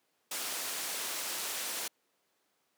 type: low-pass noise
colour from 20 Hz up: white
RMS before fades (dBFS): -37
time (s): 0.31-1.88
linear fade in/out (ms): 5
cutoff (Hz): 12000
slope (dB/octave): 12
effects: pink hiss -75 dBFS RMS until 2.77 s + high-pass 300 Hz 12 dB/octave